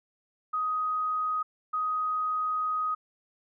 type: tone bursts at uneven times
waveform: sine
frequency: 1253 Hz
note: D#6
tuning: 12 cents sharp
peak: -26 dBFS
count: 2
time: 0.53-1.43 / 1.73-2.95 s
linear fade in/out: 10 ms
effects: none